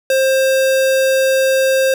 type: tone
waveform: square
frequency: 530 Hz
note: C5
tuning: 22 cents sharp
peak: -12 dBFS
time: 0.1-1.94 s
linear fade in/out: 2 ms
effects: none